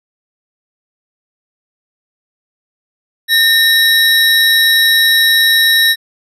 square tone pair together, 1817 / 3850 Hz, A#6 / B7, -45 / -45 cents, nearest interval octave + minor second, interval 1300 cents, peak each -11 dBFS, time 3.28-5.96 s, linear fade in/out 50 ms, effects resampled to 32000 Hz

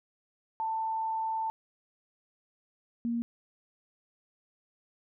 sine tone pair in turn, 889 / 234.6 Hz, A5 / A#3, +18 / +11 cents, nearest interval octave + major seventh, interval 2307 cents, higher first, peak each -29 / -28 dBFS, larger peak second, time 0.6-1.5 / 3.05-3.22 s, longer first, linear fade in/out 0 ms, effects none

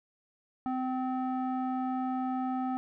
square tone with low-pass filter, 257.3 Hz, C4, 29 cents flat, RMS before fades -32 dBFS, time 0.66-2.77 s, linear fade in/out 0 ms, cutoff 1000 Hz, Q 5.1, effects none

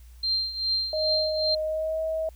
sine tone with tremolo, 4165 Hz, C8, 9 cents flat, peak -21 dBFS, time 0.23-1.55 s, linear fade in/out 5 ms, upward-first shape triangle, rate 2.5 Hz, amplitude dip 80%
sine tone with pitch glide, 622.3 to 639.1 Hz, D#5 to D#5, 0 to +46 cents, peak -25 dBFS, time 0.93-2.29 s, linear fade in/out 2 ms, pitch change +46 cents, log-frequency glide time 1.62-2.01 s
effects added 60 Hz sine -45 dBFS peak until 2.35 s + white hiss -61 dBFS RMS until 2.35 s

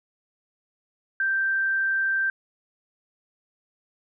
sine tone, 1568 Hz, G6, in tune, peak -21 dBFS, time 1.2-2.3 s, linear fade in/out 2 ms, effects none

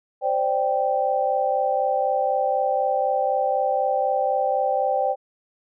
sine chord, C suspended second, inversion none, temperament equal, 523.3 / 587.3 / 784 Hz, C5 / D5 / G5, 0 / 0 / 0 cents, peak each -24 / -25 / -22 dBFS, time 0.21-5.16 s, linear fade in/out 50 ms, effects none

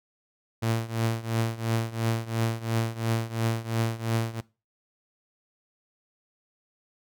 sawtooth tone with tremolo, 113.9 Hz, A#2, 40 cents flat, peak -18 dBFS, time 0.62-4.41 s, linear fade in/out 10 ms, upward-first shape triangle, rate 2.9 Hz, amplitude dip 90%, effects noise-tail reverb RT60 0.3 s tail -21 dB re dry

